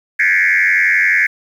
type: tone with frequency modulation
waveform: sine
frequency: 1935 Hz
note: B6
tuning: 36 cents flat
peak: -9 dBFS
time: 0.19-1.27 s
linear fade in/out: 10 ms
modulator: 91.4 Hz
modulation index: 3.5
effects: tanh soft clip ceiling -5 dBFS + 7-bit